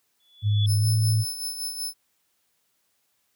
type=tone with exponential growth; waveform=sine; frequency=3430 Hz; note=A7; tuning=45 cents flat; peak=-26 dBFS; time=0.2-0.66 s; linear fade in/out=2 ms; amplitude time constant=100 ms
type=tone with pitch glide; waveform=sine; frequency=103.9 to 109.07 Hz; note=G#2 to A2; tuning=+1 to -15 cents; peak=-18 dBFS; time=0.42-1.25 s; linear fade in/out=50 ms; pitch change=+84 cents; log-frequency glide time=0.78-0.86 s
type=tone with tremolo; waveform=20% pulse; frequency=5260 Hz; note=E8; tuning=5 cents flat; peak=-22 dBFS; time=0.66-1.94 s; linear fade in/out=50 ms; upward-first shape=sine; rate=5.3 Hz; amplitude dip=55%
effects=white hiss -71 dBFS RMS until 3.35 s + high-pass 60 Hz 12 dB/octave